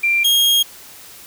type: tone pair in turn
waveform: sine / 40% pulse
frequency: 2369 / 3257 Hz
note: D7 / G#7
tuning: +14 / -34 cents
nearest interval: tritone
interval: 552 cents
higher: second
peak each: -13 / -11 dBFS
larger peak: second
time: 0.03-0.24 / 0.24-0.63 s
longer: second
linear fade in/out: 10 ms
effects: white hiss -40 dBFS RMS until 1.26 s